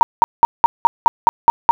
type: tone bursts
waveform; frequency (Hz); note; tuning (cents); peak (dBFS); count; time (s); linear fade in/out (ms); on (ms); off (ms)
sine; 932.3; A#5; 0; -4; 9; 0.01-1.71; 0; 20; 190
effects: none